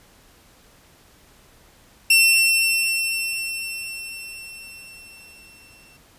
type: tone with exponential decay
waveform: sawtooth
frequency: 2702 Hz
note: E7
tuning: 42 cents sharp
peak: -8 dBFS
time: 2.1-5.97 s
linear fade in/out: 5 ms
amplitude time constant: 840 ms
effects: pink hiss -53 dBFS RMS until 6.18 s + resampled to 32000 Hz